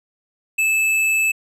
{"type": "tone", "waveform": "square", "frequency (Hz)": 2619, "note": "E7", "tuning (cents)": -12, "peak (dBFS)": -16, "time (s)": [0.58, 1.32], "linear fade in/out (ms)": 10, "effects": ["low-pass 12000 Hz 12 dB/octave"]}